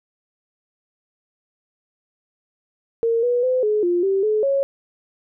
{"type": "tone with pitch steps", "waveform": "sine", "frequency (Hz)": [460, 486.7, 510, 423.9, 350.5, 388.7, 428.5, 551], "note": ["A#4", "B4", "C5", "G#4", "F4", "G4", "A4", "C#5"], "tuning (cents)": [-23, -25, -44, 35, 6, -15, -46, -11], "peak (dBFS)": -16, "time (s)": [3.03, 4.63], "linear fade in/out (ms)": 0, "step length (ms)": 200, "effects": []}